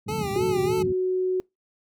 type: band-pass noise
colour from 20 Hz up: pink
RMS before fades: -32 dBFS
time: 0.06-0.93 s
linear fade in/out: 10 ms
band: 100 to 230 Hz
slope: 24 dB/octave
type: tone with vibrato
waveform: 25% pulse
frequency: 415.3 Hz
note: G#4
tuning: in tune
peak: -24 dBFS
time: 0.08-0.83 s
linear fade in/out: 10 ms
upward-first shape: sine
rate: 3.3 Hz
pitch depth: 110 cents each way
type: tone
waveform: sine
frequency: 370.1 Hz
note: F#4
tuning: in tune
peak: -21 dBFS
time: 0.36-1.4 s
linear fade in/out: 0 ms
effects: noise-tail reverb RT60 0.2 s tail -26 dB re dry